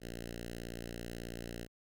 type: tone with notch filter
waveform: 5% pulse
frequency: 58.3 Hz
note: A#1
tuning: 1 cent sharp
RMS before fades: -44 dBFS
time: 0-1.68 s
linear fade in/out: 50 ms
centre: 930 Hz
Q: 0.79
effects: none